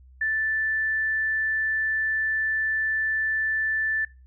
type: tone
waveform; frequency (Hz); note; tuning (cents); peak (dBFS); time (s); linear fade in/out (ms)
sine; 1760; A6; 0; -22; 0.21-4.05; 5
effects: noise-tail reverb RT60 0.3 s tail -23 dB re dry + added 64 Hz sine -48 dBFS peak until 4.26 s